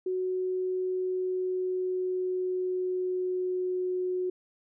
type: tone with pitch glide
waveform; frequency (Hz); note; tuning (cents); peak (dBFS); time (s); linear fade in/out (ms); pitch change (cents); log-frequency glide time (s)
sine; 369.9 to 365.7; F#4 to F#4; 0 to -20; -27; 0.06-4.3; 5; -20; 0.88-3.98
effects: none